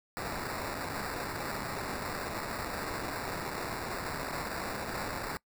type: noise with sample-and-hold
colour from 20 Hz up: blue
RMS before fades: -37 dBFS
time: 0.17-5.37 s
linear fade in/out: 0 ms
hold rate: 3150 Hz
effects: noise-tail reverb RT60 0.1 s tail -23 dB re dry